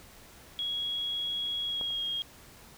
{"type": "tone with pitch glide", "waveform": "sine", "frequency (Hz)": [3322, 3257], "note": ["G#7", "G#7"], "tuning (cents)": [0, -34], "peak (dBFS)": -30, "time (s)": [0.59, 2.22], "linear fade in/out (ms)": 0, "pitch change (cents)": -34, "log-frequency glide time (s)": [1.65, 2.05]}
{"type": "clicks", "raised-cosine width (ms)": 1, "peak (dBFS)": [-27, -37], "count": 2, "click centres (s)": [1.812, 1.905]}
{"effects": ["pink hiss -53 dBFS RMS until 2.77 s"]}